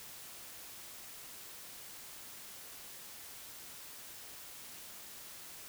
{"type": "silence", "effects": ["white hiss -50 dBFS RMS until 5.68 s"]}